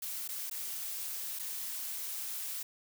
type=noise with dropouts; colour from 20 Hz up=blue; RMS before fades=-39 dBFS; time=0.02-2.63 s; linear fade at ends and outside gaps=5 ms; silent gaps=0.278-0.288 / 0.499-0.511 / 1.39-1.394 s; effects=none